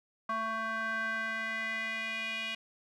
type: tone with band-pass filter sweep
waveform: square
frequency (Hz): 222.8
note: A3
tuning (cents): +22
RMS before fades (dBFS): -35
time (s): 0.29-2.55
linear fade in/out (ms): 5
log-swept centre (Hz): 1200 to 2700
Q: 4.6
effects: none